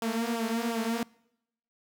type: tone with flanger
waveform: sawtooth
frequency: 229.7 Hz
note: A#3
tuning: 25 cents flat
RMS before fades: -30 dBFS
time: 0.02-1.03 s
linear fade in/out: 2 ms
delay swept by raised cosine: 0.46 to 6.26 ms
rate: 2.8 Hz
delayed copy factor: -0.75
effects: noise-tail reverb RT60 0.8 s tail -24 dB re dry